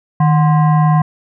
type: tone with frequency modulation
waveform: sine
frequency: 155.56 Hz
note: D#3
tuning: in tune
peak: -8 dBFS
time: 0.2-1.02 s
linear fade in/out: 5 ms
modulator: 889 Hz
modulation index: 0.63
effects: none